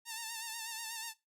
5% pulse tone with vibrato, 905 Hz, A5, 48 cents sharp, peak -28 dBFS, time 0.05-1.14 s, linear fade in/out 50 ms, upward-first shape sine, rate 8.2 Hz, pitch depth 52 cents each way, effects noise-tail reverb RT60 0.2 s tail -17 dB re dry + Opus 48 kbps

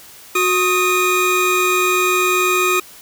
square tone cluster, 365.5 / 1251 / 2458 Hz, F#4 / D#6 / D#7, -21 / +9 / -22 cents, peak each -19 dBFS, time 0.35-2.8 s, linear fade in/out 5 ms, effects white hiss -41 dBFS RMS until 3.01 s

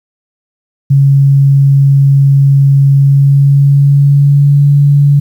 sine tone with pitch glide, 138.59 to 142.82 Hz, C#3 to D3, 0 to -48 cents, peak -3 dBFS, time 0.9-5.2 s, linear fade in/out 10 ms, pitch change +52 cents, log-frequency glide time 2.93-4.67 s, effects 7-bit

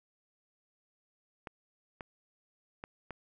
clicks, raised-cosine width 0.5 ms, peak -26 dBFS, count 4, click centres 1.472 / 2.008 / 2.839 / 3.107 s, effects none

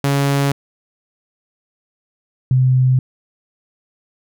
sawtooth / sine tone pair in turn, 140 / 128.78 Hz, C#3 / C3, +18 / -27 cents, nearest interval minor second, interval 145 cents, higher first, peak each -10 dBFS, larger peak neither, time 0.04-0.52 / 2.51-2.99 s, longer neither, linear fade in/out 2 ms, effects none

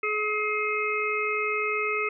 harmonic tone, 424.2 Hz, G#4, 37 cents sharp, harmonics 1 / 3 / 5 / 6, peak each -30 / -30 / -30 / -30 dBFS, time 0.03-2.09 s, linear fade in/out 5 ms, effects none

